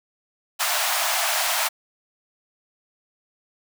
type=high-pass noise; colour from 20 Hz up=pink; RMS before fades=-23 dBFS; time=0.59-1.69 s; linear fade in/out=20 ms; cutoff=620 Hz; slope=96 dB/octave; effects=none